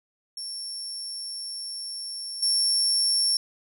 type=tone with level steps; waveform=35% pulse; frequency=5450 Hz; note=F8; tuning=43 cents flat; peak=-30 / -18 dBFS; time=0.37-3.37 s; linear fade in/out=2 ms; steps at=2.42 s; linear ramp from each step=10 ms; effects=none